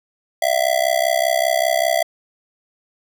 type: tone with amplitude modulation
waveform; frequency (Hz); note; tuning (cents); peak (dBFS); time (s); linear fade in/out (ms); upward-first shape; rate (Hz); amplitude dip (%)
square; 667; E5; +20; -12; 0.42-2.03; 5; sine; 65.1; 100
effects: none